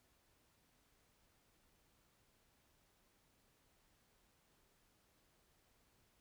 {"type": "silence", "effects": ["pink hiss -75 dBFS RMS until 6.2 s"]}